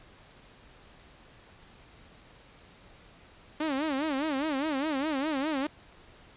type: tone with vibrato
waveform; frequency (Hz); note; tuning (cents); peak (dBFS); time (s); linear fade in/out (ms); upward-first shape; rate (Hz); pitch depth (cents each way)
sawtooth; 290.1; D4; -21; -24; 3.6-5.67; 5; sine; 4.9; 170
effects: pink hiss -55 dBFS RMS until 6.36 s + resampled to 8000 Hz